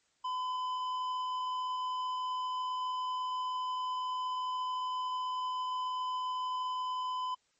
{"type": "tone with tanh clipping", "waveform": "sine", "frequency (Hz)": 1011, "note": "B5", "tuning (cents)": 40, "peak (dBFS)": -34, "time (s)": [0.24, 7.35], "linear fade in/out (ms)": 10, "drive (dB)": 9, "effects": ["white hiss -73 dBFS RMS until 7.59 s", "MP3 32 kbps"]}